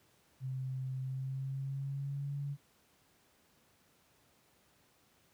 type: tone with pitch glide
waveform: sine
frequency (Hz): 130.81 to 141.83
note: C3 to C#3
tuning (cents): 0 to +40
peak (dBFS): -35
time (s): 0.4-2.57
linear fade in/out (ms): 50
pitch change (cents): +140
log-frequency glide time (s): 1.01-2.34
effects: pink hiss -69 dBFS RMS until 5.33 s + high-pass 80 Hz 12 dB/octave